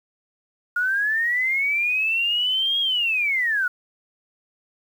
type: linear two-way sweep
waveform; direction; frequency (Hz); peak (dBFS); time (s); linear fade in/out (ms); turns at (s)
sine; up then down; 1421 to 3295 to 1421; -19; 0.76-3.68; 5; 2.8
effects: 8-bit